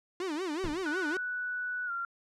45% pulse tone with vibrato, 336.1 Hz, E4, 34 cents sharp, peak -32 dBFS, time 0.2-1.17 s, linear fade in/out 2 ms, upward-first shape sine, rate 5.4 Hz, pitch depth 240 cents each way
brown noise with exponential decay, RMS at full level -32 dBFS, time 0.64-0.87 s, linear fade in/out 1 ms, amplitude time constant 50 ms
sine tone with pitch glide, 1480 to 1380.9 Hz, F#6 to F6, 0 to -20 cents, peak -32 dBFS, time 0.86-2.05 s, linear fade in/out 2 ms, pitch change -120 cents, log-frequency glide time 1.86-1.91 s
effects low-pass 7000 Hz 12 dB/octave

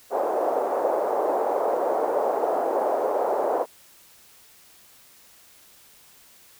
white band-pass noise, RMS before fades -24 dBFS, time 0.1-3.66 s, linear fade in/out 50 ms, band 430 to 730 Hz, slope 24 dB/octave, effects white hiss -53 dBFS RMS until 6.59 s

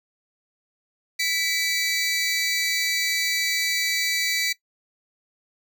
20% pulse tone pair together, 1980.5 / 2294 Hz, B6 / D7, +4 / -41 cents, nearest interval minor third, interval 255 cents, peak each -20 dBFS, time 1.19-4.53 s, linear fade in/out 10 ms, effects noise-tail reverb RT60 0.1 s tail -18 dB re dry

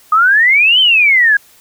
sine exponential two-way sweep, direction up then down, 1223 to 3136 to 1618 Hz, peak -6 dBFS, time 0.12-1.37 s, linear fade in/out 5 ms, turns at 0.8 s, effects white hiss -46 dBFS RMS until 1.6 s

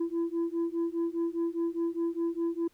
sine beating tone pair, 333.6 / 338.5 Hz, E4 / E4, +21 / +46 cents, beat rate 4.9 Hz, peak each -29 / -29 dBFS, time 0-2.68 s, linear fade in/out 10 ms, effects tanh soft clip ceiling -25 dBFS + pink hiss -67 dBFS RMS until 2.73 s

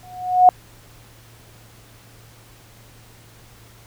sine tone with exponential growth, 730 Hz, F#5, 24 cents flat, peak -4 dBFS, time 0.03-0.49 s, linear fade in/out 1 ms, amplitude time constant 100 ms, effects added 114 Hz sine -49 dBFS peak until 3.86 s + pink hiss -49 dBFS RMS until 3.86 s

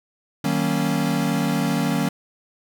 square chord, D# minor seventh, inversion none, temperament equal with one note detuned, 155.56 / 188.56 / 233.1 / 277.2 Hz, D#3 / F#3 / A#3 / C#4, 0 / +33 / 0 / 0 cents, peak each -26 dBFS, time 0.44-2.09 s, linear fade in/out 5 ms, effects none

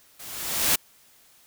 white noise with level ramp, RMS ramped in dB -42 to -19 dBFS, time 0.19-0.76 s, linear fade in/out 10 ms, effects white hiss -57 dBFS RMS until 1.46 s

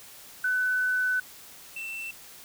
sine / triangle tone pair in turn, 1503 / 2678 Hz, F#6 / E7, +27 / +27 cents, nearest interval minor seventh, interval 1000 cents, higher second, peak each -23 / -32 dBFS, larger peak first, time 0.44-1.2 / 1.76-2.11 s, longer first, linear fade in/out 5 ms, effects white hiss -48 dBFS RMS until 2.44 s

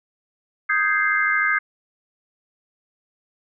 sine chord, Ab major seventh, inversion second, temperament equal with one note detuned, 1244.5 / 1568 / 1661.2 / 2087 Hz, Eb6 / G6 / Ab6 / C7, 0 / 0 / 0 / -5 cents, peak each -24 / -22 / -24 / -22 dBFS, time 0.69-1.59 s, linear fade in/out 10 ms, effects none

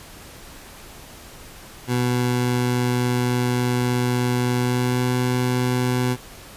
20% pulse tone with pitch glide, 123.47 to 124.98 Hz, B2 to B2, 0 to +21 cents, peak -14 dBFS, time 1.87-6.17 s, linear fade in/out 50 ms, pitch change +21 cents, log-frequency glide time 4.56-5.07 s, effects pink hiss -42 dBFS RMS until 6.56 s + resampled to 32000 Hz

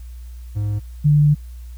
triangle / sine tone pair in turn, 103.83 / 147.86 Hz, G#2 / D3, 0 / +12 cents, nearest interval tritone, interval 612 cents, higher second, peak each -17 / -10 dBFS, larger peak second, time 0.55-0.8 / 1.04-1.35 s, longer second, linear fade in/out 20 ms, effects added 60 Hz sine -32 dBFS peak until 1.77 s + white hiss -55 dBFS RMS until 1.77 s

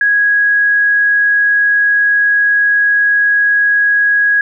sine tone, 1658 Hz, G#6, 3 cents flat, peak -8 dBFS, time 0.01-4.41 s, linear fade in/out 2 ms, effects none

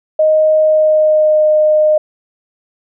sine tone with pitch glide, 622.3 to 613.4 Hz, D#5 to D#5, 0 to -25 cents, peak -7 dBFS, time 0.19-1.98 s, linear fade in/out 5 ms, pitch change -25 cents, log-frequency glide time 0.59-1.48 s, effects none

